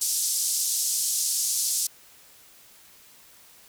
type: band-pass noise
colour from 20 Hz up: pink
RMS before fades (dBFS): -26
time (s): 0.01-1.87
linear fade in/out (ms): 5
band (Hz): 5400 to 12000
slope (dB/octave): 24
effects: white hiss -53 dBFS RMS until 3.68 s